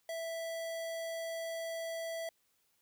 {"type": "tone", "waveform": "square", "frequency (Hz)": 659.3, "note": "E5", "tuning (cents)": 0, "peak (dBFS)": -38, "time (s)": [0.09, 2.29], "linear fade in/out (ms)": 2, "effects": ["white hiss -75 dBFS RMS until 2.81 s"]}